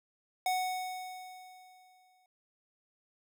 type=tone with exponential decay; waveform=square; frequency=740 Hz; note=F#5; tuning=in tune; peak=-28 dBFS; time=0.46-2.26 s; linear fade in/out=2 ms; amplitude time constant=390 ms; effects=none